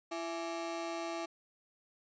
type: ring-modulated tone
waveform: 30% pulse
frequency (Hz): 501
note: B4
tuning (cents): +25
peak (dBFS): -31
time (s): 0.11-1.26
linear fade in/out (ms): 10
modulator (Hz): 164
effects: resampled to 16000 Hz